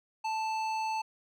triangle tone with hard clipping, 880 Hz, A5, in tune, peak -32 dBFS, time 0.24-1.02 s, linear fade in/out 10 ms, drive 16 dB, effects none

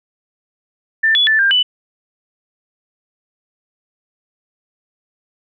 sine tone with pitch steps, 1781 / 3413 / 1758 / 1595 / 2982 Hz, A6 / G#7 / A6 / G6 / F#7, +21 / +47 / -2 / +30 / +13 cents, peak -10 dBFS, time 1.03-1.63 s, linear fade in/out 10 ms, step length 120 ms, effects none

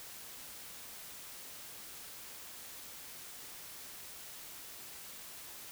silence, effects white hiss -49 dBFS RMS until 5.71 s

